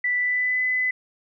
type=tone with pitch glide; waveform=sine; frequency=1975.5 to 2011 Hz; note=B6 to B6; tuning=0 to +31 cents; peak=-20 dBFS; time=0.04-0.91 s; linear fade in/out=5 ms; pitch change=+31 cents; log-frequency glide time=0.16-0.62 s; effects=none